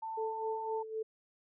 sine tone, 891 Hz, A5, 22 cents sharp, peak -37 dBFS, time 0.02-0.83 s, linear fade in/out 10 ms
sine tone with tremolo, 440 Hz, A4, in tune, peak -33 dBFS, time 0.17-1.03 s, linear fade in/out 10 ms, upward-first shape sine, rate 3.9 Hz, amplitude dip 70%
effects none

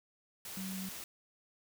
sine tone in noise, 189.7 Hz, F#3, 43 cents sharp, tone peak -39 dBFS, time 0.57-0.89 s, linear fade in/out 2 ms, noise white, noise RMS -45 dBFS, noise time 0.45-1.04 s, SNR +3 dB, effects none

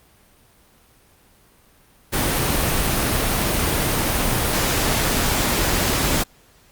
pink noise, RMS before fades -20 dBFS, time 2.12-6.24 s, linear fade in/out 20 ms, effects pink hiss -54 dBFS RMS until 6.71 s + Opus 32 kbps

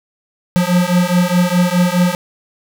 square beating tone pair, 175.9 / 180.7 Hz, F3 / F#3, +13 / -41 cents, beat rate 4.8 Hz, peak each -15 dBFS, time 0.56-2.15 s, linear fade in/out 0 ms, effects none

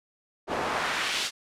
pink noise with band-pass filter sweep, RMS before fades -29 dBFS, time 0.47-1.31 s, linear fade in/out 50 ms, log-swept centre 570 to 4400 Hz, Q 1, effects low-pass 12000 Hz 12 dB/octave

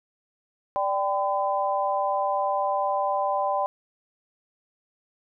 sine chord, G major, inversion second, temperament equal with one note detuned, 587.3 / 784 / 1012 Hz, D5 / G5 / B5, 0 / 0 / +42 cents, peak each -27 / -26 / -27 dBFS, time 0.76-3.66 s, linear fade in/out 0 ms, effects none

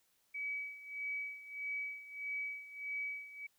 sine tone with tremolo, 2279 Hz, C#7, 47 cents sharp, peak -36 dBFS, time 0.34-3.47 s, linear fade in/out 10 ms, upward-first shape sine, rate 1.6 Hz, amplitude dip 80%, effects white hiss -75 dBFS RMS until 3.58 s

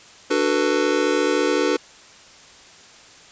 square chord, B minor seventh, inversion first, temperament just, 296.3 / 370.4 / 444.5 / 493.9 Hz, D4 / F#4 / A4 / B4, +15 / +2 / +18 / 0 cents, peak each -24 dBFS, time 0.3-1.77 s, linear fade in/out 10 ms, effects white hiss -46 dBFS RMS until 3.31 s + resampled to 16000 Hz

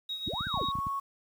sine tone with tremolo, 3780 Hz, A#7, 23 cents sharp, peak -31 dBFS, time 0.09-0.72 s, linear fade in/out 5 ms, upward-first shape triangle, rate 7.4 Hz, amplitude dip 65%
sine linear two-way sweep, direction up then down, 140.2 to 1603 to 140.2 Hz, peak -34 dBFS, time 0.26-0.66 s, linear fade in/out 20 ms, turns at 0.46 s
clicks, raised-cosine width 5 ms, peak -25 dBFS, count 11, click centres 0.277 / 0.336 / 0.408 / 0.469 / 0.542 / 0.575 / 0.614 / 0.686 / 0.754 / 0.787 / 0.868 s
sine tone, 1105 Hz, C#6, 6 cents flat, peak -30 dBFS, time 0.53-1 s, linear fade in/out 10 ms
effects high-pass 60 Hz 12 dB/octave + 9-bit

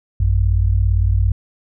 sine tone pair together, 55.3 / 93 Hz, A1 / F#2, +9 / +9 cents, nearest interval major sixth, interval 900 cents, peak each -15 dBFS, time 0.2-1.32 s, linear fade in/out 5 ms, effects none

